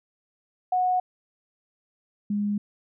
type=tone pair in turn; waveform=sine; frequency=733 / 205.7 Hz; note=F#5 / G#3; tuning=-16 / -16 cents; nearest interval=octave + minor seventh; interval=2200 cents; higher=first; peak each=-20 / -23 dBFS; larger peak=first; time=0.72-1 / 2.3-2.58 s; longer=neither; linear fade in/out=5 ms; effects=none